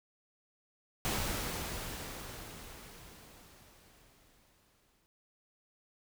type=noise with exponential decay; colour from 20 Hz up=pink; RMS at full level=-33 dBFS; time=1.05-5.06 s; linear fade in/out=0 ms; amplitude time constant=870 ms; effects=none